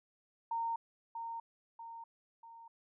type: tone with echo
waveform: sine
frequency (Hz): 920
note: A#5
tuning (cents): -23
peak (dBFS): -33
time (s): 0.51-0.76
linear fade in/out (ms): 5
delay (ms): 640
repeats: 3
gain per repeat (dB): -6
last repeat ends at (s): 2.68
effects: none